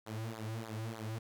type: tone with flanger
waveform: sawtooth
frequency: 111.2 Hz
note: A2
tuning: 19 cents sharp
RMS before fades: -41 dBFS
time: 0.06-1.19 s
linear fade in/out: 10 ms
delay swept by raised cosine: 0.35 to 4.65 ms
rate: 3.3 Hz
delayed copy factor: -1
effects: none